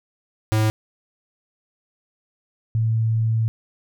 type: tone pair in turn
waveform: square / sine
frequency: 108.8 / 112.18 Hz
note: A2 / A2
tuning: -19 / +34 cents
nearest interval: minor second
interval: 53 cents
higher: second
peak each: -17 dBFS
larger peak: neither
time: 0.52-0.7 / 2.75-3.48 s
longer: second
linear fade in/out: 0 ms
effects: none